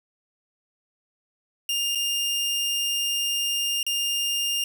sawtooth tone with dropouts, 2810 Hz, F7, 10 cents sharp, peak -20 dBFS, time 1.69-4.64 s, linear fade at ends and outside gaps 2 ms, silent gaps 1.95-1.955 / 3.83-3.865 s, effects none

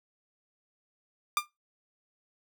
sawtooth tone with exponential decay, 1195 Hz, D6, 30 cents sharp, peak -17 dBFS, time 1.37-1.46 s, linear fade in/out 1 ms, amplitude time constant 18 ms, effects noise-tail reverb RT60 0.2 s tail -19 dB re dry

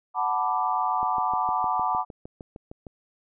sine chord, B minor seventh, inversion second, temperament equal, 740 / 880 / 987.8 / 1174.7 Hz, F#5 / A5 / B5 / D6, 0 / 0 / 0 / 0 cents, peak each -28 dBFS, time 0.14-2.05 s, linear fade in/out 50 ms
click train, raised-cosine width 2 ms, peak -26 dBFS, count 13, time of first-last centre 1.03-2.868 s, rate 6.53 Hz
effects none

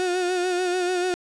35% pulse tone with vibrato, 361.2 Hz, F#4, 42 cents flat, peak -20 dBFS, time 0-1.14 s, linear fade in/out 0 ms, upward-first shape sine, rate 6.8 Hz, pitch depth 43 cents each way, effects resampled to 22050 Hz

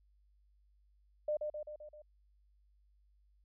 sine tone with echo, 602 Hz, D5, 43 cents sharp, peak -31 dBFS, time 1.28-1.37 s, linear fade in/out 5 ms, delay 130 ms, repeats 5, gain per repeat -4 dB, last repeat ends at 2.02 s, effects added 50 Hz sine -66 dBFS peak until 3.44 s

